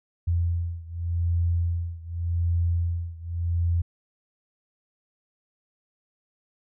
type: beating tone pair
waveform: sine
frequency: 85.1 / 85.96 Hz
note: F2 / F2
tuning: -44 / -27 cents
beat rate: 0.86 Hz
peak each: -25 / -27 dBFS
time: 0.27-3.82 s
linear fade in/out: 10 ms
effects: none